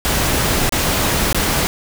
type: noise with dropouts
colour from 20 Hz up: pink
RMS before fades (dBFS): -17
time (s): 0.05-1.67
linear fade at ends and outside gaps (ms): 0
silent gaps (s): 0.693-0.723 / 1.328-1.346
effects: none